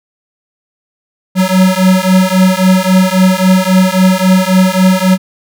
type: beating tone pair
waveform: square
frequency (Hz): 184.8 / 188.5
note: F#3 / F#3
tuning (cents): -2 / +32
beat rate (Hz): 3.7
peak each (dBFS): -10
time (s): 1.35-5.18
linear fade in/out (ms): 50
effects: none